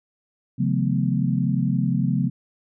sine tone cluster, 135.9 / 159.8 / 179.6 / 216.9 / 248.2 Hz, C#3 / D#3 / F3 / A3 / B3, -34 / +47 / +49 / -25 / +9 cents, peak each -23 / -30 / -24 / -26 / -27 dBFS, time 0.58-2.3 s, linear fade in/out 20 ms, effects none

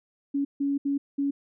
sine tone bursts at uneven times, 280.6 Hz, C#4, 21 cents sharp, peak -23 dBFS, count 4, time 0.34-0.45 / 0.6-0.78 / 0.85-0.98 / 1.18-1.31 s, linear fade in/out 10 ms, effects none

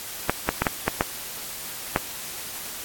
clicks, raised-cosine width 0.5 ms, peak -4 dBFS, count 7, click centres 0.296 / 0.49 / 0.62 / 0.668 / 0.88 / 1.009 / 1.961 s, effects white hiss -35 dBFS RMS until 2.84 s + AAC 64 kbps

